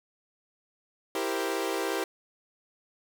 sawtooth chord, C dominant seventh, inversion first, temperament equal, 329.6 / 392 / 466.2 / 523.3 Hz, E4 / G4 / Bb4 / C5, 0 / 0 / 0 / 0 cents, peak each -30 / -28 / -31 / -32 dBFS, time 1.15-2.04 s, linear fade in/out 2 ms, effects none

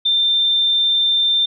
sine tone, 3582 Hz, A7, 30 cents sharp, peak -13 dBFS, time 0.05-1.46 s, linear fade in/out 10 ms, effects none

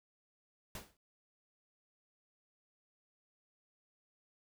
pink noise with exponential decay, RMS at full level -42 dBFS, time 0.75-0.97 s, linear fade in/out 2 ms, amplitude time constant 47 ms, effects none

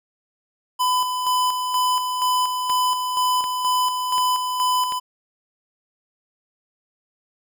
square tone with tremolo, 1004 Hz, B5, 28 cents sharp, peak -18 dBFS, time 0.79-5 s, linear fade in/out 20 ms, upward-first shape square, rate 2.1 Hz, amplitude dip 45%
click train, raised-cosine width 0.3 ms, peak -18 dBFS, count 4, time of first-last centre 2.7-4.922 s, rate 1.35 Hz
effects none

